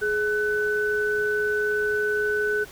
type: tone pair together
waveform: sine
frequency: 420.2 / 1500 Hz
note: G#4 / F#6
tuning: +20 / +23 cents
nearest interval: octave + minor seventh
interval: 2203 cents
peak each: -24 dBFS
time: 0.01-2.65 s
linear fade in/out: 20 ms
effects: pink hiss -45 dBFS RMS until 2.71 s